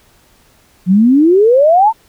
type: exponential sweep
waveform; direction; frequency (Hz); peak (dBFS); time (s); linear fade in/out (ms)
sine; up; 174.61 to 929; -5; 0.86-1.93; 50
effects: pink hiss -50 dBFS RMS until 2.08 s